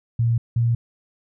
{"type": "tone pair in turn", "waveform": "sine", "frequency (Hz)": [116.54, 117.35], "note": ["A#2", "A#2"], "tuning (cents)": [0, 12], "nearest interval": "unison", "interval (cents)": 12, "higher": "second", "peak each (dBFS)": -16, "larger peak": "neither", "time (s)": [[0.19, 0.38], [0.56, 0.75]], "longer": "neither", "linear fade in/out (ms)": 5, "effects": []}